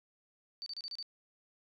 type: tone bursts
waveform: sine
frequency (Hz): 4584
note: D8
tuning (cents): -43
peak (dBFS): -39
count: 6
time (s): 0.62-1.027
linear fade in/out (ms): 0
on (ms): 42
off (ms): 31
effects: none